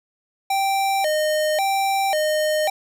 square tone with vibrato, 693 Hz, F5, 14 cents flat, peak -19 dBFS, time 0.5-2.7 s, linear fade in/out 5 ms, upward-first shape square, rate 0.92 Hz, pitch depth 210 cents each way, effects none

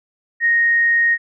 sine tone, 1864.7 Hz, A#6, in tune, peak -12 dBFS, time 0.4-1.18 s, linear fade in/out 50 ms, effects none

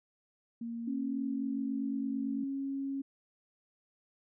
sine tone with pitch glide, 232.5 to 224.8 Hz, A#3 to A3, -4 to +37 cents, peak -36 dBFS, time 0.61-2.44 s, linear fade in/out 5 ms, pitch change -59 cents, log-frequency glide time 1.07-1.74 s
sine tone, 273.8 Hz, C#4, 21 cents flat, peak -33 dBFS, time 0.87-3.02 s, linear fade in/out 10 ms
effects none

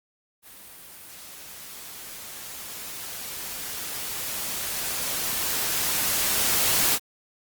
white noise with level ramp, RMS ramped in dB -46 to -21 dBFS, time 0.42-6.99 s, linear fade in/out 50 ms, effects Opus 32 kbps

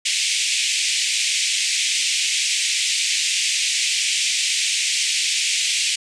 pink band-pass noise, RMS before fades -21 dBFS, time 0.05-5.96 s, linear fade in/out 10 ms, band 2200 to 8800 Hz, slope 48 dB/octave, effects none

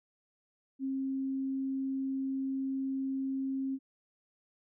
sine tone, 267.9 Hz, C4, 41 cents sharp, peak -31 dBFS, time 0.79-3.79 s, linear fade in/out 50 ms, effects none

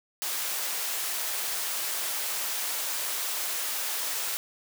white high-pass noise, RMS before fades -31 dBFS, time 0.22-4.37 s, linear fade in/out 0 ms, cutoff 520 Hz, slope 12 dB/octave, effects none

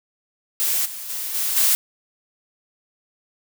blue noise with level steps, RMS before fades -21 / -33 / -28 / -23 / -17 dBFS, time 0.6-1.75 s, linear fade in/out 0 ms, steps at 0.85 / 1.09 / 1.34 / 1.56 s, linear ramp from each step 10 ms, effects none

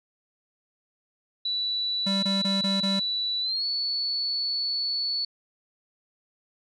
sine tone with pitch glide, 3951 to 4435 Hz, B7 to C#8, 0 to 0 cents, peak -25 dBFS, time 1.45-5.25 s, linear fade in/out 5 ms, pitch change +200 cents, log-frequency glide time 3.41-3.66 s
square tone bursts, 196 Hz, G3, in tune, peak -26 dBFS, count 5, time 2.06-2.998 s, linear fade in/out 10 ms, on 170 ms, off 22 ms
effects resampled to 24000 Hz

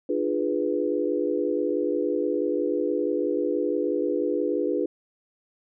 sine chord, D diminished seventh, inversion none, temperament equal with one note detuned, 298.6 / 349.2 / 415.3 / 493.9 Hz, D4 / F4 / Ab4 / Cb5, +29 / 0 / 0 / 0 cents, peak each -28 dBFS, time 0.09-4.86 s, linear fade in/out 5 ms, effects none

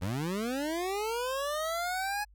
25% pulse linear sweep, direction up, 82.41 to 842 Hz, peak -27 dBFS, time 0.01-2.25 s, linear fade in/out 20 ms, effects added 50 Hz sine -55 dBFS peak until 2.34 s

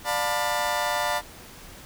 30% pulse chord, B half-diminished seventh, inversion first, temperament just, 592.7 / 711.2 / 889 / 987.8 Hz, D5 / F5 / A5 / B5, +16 / +31 / +18 / 0 cents, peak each -27 dBFS, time 0.04-1.22 s, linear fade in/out 50 ms, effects pink hiss -45 dBFS RMS until 1.85 s

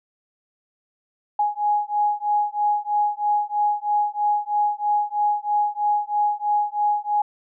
sine beating tone pair, 830.6 / 833.7 Hz, G#5 / G#5, 0 / +6 cents, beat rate 3.1 Hz, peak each -22 dBFS, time 1.39-7.22 s, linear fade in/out 5 ms, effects none

